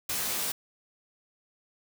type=noise with comb filter; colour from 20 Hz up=white; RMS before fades=-31 dBFS; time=0.09-0.52 s; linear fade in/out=5 ms; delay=15 ms; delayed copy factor=+0.85; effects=none

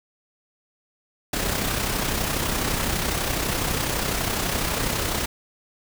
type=noise with amplitude modulation; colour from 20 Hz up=pink; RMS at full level=-23 dBFS; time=1.33-5.26 s; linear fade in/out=5 ms; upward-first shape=sine; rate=32 Hz; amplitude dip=45%; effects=none

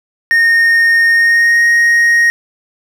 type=tone with pitch glide; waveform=triangle; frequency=1843 to 1870.9 Hz; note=A#6 to A#6; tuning=-20 to +6 cents; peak=-5 dBFS; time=0.31-2.3 s; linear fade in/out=0 ms; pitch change=+26 cents; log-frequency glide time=1.09-1.66 s; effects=none

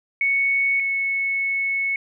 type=tone pair in turn; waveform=sine; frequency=2217 / 2203 Hz; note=C#7 / C#7; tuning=0 / -11 cents; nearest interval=unison; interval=11 cents; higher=first; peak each=-17 / -20 dBFS; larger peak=first; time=0.21-0.8 / 0.8-1.96 s; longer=second; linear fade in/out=2 ms; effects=none

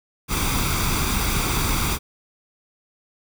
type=noise with comb filter; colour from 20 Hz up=pink; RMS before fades=-22 dBFS; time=0.28-1.99 s; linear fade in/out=50 ms; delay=0.84 ms; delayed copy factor=+0.6; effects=none

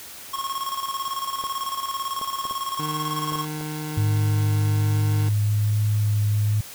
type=tone with tremolo; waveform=square; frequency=1088 Hz; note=C#6; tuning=33 cents flat; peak=-25 dBFS; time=0.33-3.45 s; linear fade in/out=10 ms; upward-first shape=square; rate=18 Hz; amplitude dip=60%
type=clicks; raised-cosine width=1 ms; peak=-23 dBFS; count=7; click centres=1.439 / 2.214 / 2.453 / 2.51 / 3.321 / 3.356 / 3.611 s
type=tone; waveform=25% pulse; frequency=152.8 Hz; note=D#3; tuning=31 cents flat; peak=-25 dBFS; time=2.79-5.29 s; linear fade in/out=5 ms
type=tone with vibrato; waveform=sine; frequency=105.2 Hz; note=G#2; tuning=23 cents sharp; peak=-18 dBFS; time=3.97-6.61 s; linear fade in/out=5 ms; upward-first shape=triangle; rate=1.2 Hz; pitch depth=12 cents each way
effects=white hiss -40 dBFS RMS until 6.74 s

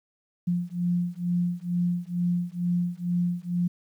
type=beating tone pair; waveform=sine; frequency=174.61 / 176.81 Hz; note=F3 / F3; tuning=0 / +22 cents; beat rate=2.2 Hz; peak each=-27 dBFS; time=0.47-3.68 s; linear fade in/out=10 ms; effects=10-bit

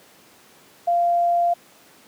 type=tone; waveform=sine; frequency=693 Hz; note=F5; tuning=14 cents flat; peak=-16 dBFS; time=0.87-1.54 s; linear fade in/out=10 ms; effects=pink hiss -51 dBFS RMS until 2.07 s + high-pass 200 Hz 12 dB/octave

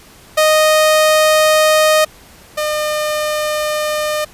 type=tone pair in turn; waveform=sawtooth; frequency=620 / 606.2 Hz; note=D#5 / D#5; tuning=-6 / -45 cents; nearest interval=unison; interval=39 cents; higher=first; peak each=-5 / -12 dBFS; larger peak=first; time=0.37-2.05 / 2.57-4.25 s; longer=neither; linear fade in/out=10 ms; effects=pink hiss -42 dBFS RMS until 4.33 s + resampled to 32000 Hz

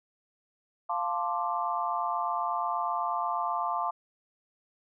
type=chord; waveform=sine; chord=D minor seventh; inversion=first; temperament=equal; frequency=698.5 / 880 / 1046.5 / 1174.7 Hz; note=F5 / A5 / C6 / D6; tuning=0 / 0 / 0 / 0 cents; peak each=-33 dBFS; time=0.89-3.91 s; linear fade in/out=10 ms; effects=none

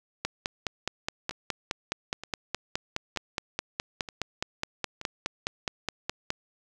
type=two click trains; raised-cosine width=0.2 ms; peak=-21 / -11 dBFS; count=5 / 30; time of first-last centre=1.31-5.014 / 0.25-6.304 s; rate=1.08 / 4.79 Hz; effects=none

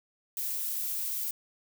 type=noise; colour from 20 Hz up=violet; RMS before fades=-33 dBFS; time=0.37-1.31 s; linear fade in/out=2 ms; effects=none

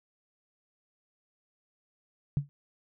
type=tone with exponential decay; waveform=sine; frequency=142.5 Hz; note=C#3; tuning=48 cents sharp; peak=-20 dBFS; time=2.37-2.49 s; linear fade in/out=0 ms; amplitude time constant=24 ms; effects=none

